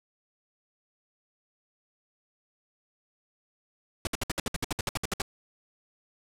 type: noise bursts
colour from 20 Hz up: pink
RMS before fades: -29 dBFS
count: 15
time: 4.05-5.219 s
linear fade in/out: 2 ms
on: 21 ms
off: 61 ms
effects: low-pass 11000 Hz 12 dB/octave